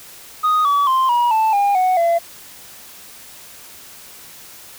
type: tone with pitch steps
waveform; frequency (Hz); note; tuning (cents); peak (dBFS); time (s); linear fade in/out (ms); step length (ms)
sine; 1244.5 / 1141.2 / 1046.5 / 959.6 / 880 / 807 / 740 / 678.6; D#6 / C#6 / C6 / A#5 / A5 / G#5 / F#5 / F5; 0 / +50 / 0 / +50 / 0 / -50 / 0 / -50; -10; 0.43-2.19; 20; 220
effects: tanh soft clip ceiling -12 dBFS + white hiss -40 dBFS RMS until 4.78 s